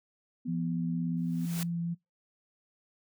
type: tone with pitch glide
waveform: sine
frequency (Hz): 246.9 to 249.5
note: B3 to B3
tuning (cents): 0 to +18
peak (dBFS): -34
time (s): 0.45-1.46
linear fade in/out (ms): 10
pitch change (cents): +18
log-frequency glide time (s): 0.88-1.31
type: tone with vibrato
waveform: sine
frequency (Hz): 170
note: F3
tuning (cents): -46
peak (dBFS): -30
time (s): 0.47-1.95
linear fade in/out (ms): 20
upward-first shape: triangle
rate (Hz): 4.3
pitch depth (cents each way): 9
type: noise with exponential growth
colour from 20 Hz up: white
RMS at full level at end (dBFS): -36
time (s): 1.17-1.63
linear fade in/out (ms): 0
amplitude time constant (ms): 100
effects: noise-tail reverb RT60 0.2 s tail -25 dB re dry